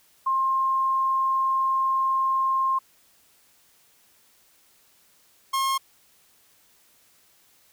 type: tone pair in turn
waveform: sine / 45% pulse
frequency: 1062 / 1073.7 Hz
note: C6 / C6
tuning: +25 / +44 cents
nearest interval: unison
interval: 19 cents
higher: second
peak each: -20 / -22 dBFS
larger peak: first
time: 0.26-2.79 / 5.53-5.78 s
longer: first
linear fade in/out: 10 ms
effects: white hiss -60 dBFS RMS until 7.72 s